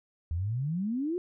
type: exponential sweep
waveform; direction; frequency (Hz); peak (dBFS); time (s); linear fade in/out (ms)
sine; up; 77.78 to 370; -28; 0.31-1.18; 0
effects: none